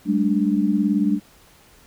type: chord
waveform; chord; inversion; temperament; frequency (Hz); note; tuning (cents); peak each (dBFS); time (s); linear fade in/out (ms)
sine; G suspended second; none; equal with one note detuned; 196 / 214.5 / 293.7; G3 / A3 / D4; 0 / -44 / 0; -21; 0.05-1.2; 50
effects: pink hiss -52 dBFS RMS until 1.86 s

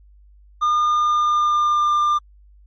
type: tone with pitch glide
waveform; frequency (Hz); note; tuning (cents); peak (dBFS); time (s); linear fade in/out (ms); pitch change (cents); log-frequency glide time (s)
triangle; 1212 to 1196; D#6 to D6; -46 to +31; -13; 0.61-2.19; 20; -23; 0.89-1.93
effects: added 50 Hz sine -46 dBFS peak until 2.66 s + MP3 32 kbps

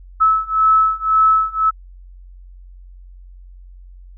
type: beating tone pair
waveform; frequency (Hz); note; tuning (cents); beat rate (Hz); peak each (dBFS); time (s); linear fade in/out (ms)
sine; 1300 / 1301.9; E6 / E6; -24 / -22; 1.9; -15 / -14; 0.2-1.71; 20
effects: added 45 Hz sine -37 dBFS peak until 4.17 s

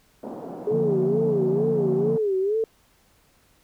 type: band-pass noise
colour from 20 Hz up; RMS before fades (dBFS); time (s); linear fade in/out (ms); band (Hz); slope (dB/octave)
pink; -36; 0.23-2.18; 2; 200 to 800; 24
type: tone with vibrato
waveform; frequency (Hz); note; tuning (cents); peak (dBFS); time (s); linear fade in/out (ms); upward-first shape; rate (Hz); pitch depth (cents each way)
sine; 410; G#4; -22; -20; 0.67-2.64; 2; sine; 2.2; 150
type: chord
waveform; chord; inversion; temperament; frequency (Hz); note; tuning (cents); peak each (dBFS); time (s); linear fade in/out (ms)
sine; Bb major; first; equal; 146.83 / 174.61 / 233.1; D3 / F3 / Bb3; 0 / 0 / 0; -29; 0.71-2.17; 10
effects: pink hiss -61 dBFS RMS until 3.63 s

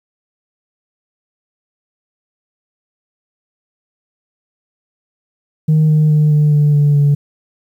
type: tone with pitch steps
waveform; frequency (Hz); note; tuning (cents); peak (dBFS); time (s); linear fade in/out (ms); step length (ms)
sine; 155.4 / 153.44 / 151.5 / 149.59 / 147.7 / 145.83 / 143.99; D#3 / D#3 / D#3 / D3 / D3 / D3 / D3; -2 / -24 / -46 / +32 / +10 / -12 / -34; -6; 5.68-7.15; 10; 210
effects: tanh soft clip ceiling -6 dBFS + 8-bit

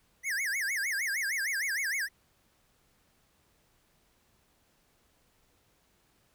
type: tone with vibrato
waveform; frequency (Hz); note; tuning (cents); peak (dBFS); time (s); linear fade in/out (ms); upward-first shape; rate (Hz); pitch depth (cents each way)
square; 1876; A#6; +11; -30; 0.23-2.09; 50; sine; 6.5; 300
effects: pink hiss -69 dBFS RMS until 6.34 s

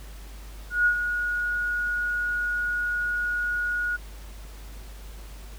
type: tone with ADSR envelope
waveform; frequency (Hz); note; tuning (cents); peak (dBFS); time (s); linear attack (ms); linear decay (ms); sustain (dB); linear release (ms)
sine; 1448; F#6; -38; -16; 0.7-3.97; 160; 84; -8; 18
effects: added 50 Hz sine -39 dBFS peak until 5.58 s + pink hiss -49 dBFS RMS until 5.58 s

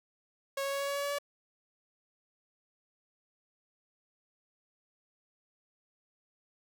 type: tone with pitch steps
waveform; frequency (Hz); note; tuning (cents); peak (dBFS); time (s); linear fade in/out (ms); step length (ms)
sawtooth; 550 / 553.2 / 556.4 / 559.6 / 562.9 / 566.1 / 569.4 / 572.7; C#5 / C#5 / C#5 / C#5 / C#5 / C#5 / C#5 / D5; -14 / -4 / +6 / +16 / +26 / +36 / +46 / -44; -28; 0.57-1.186; 5; 77
effects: none

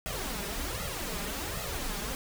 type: noise with flanger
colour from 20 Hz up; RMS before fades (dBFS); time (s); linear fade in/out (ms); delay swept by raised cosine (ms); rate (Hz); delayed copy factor
pink; -35; 0.06-2.15; 0; 1.5 to 5; 1.3; +0.75
effects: none

